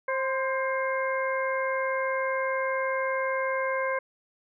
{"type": "harmonic tone with a mistuned harmonic", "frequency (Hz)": 531, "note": "C5", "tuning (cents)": 25, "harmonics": [1, 2, 3, 4], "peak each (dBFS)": [-28, -31, -33, -34], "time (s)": [0.08, 3.99], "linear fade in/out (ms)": 5, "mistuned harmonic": 2, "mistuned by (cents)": -37, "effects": []}